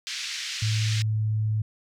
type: band-pass noise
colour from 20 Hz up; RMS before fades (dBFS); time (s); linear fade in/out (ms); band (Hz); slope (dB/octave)
white; -33; 0.07-1.02; 0; 1800 to 5800; 24
type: tone with pitch glide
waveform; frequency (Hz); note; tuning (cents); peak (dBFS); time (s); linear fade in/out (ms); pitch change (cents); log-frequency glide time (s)
sine; 108.9 to 108.21; A2 to A2; -17 to -28; -22; 0.62-1.62; 5; -11; 0.93-1.23
effects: none